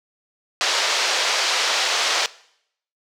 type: band-pass noise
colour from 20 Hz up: white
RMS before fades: -21 dBFS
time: 0.61-2.26 s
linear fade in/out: 0 ms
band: 460 to 5600 Hz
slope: 24 dB/octave
effects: noise-tail reverb RT60 0.7 s tail -20 dB re dry